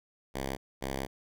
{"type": "tone pair in turn", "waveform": "5% pulse", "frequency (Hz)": [67.1, 67.1], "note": ["C2", "C2"], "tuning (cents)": [44, 44], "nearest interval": "unison", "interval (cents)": 0, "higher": "neither", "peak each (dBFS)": -22, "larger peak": "neither", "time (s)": [[0.34, 0.57], [0.81, 1.07]], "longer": "second", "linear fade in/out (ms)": 20, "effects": []}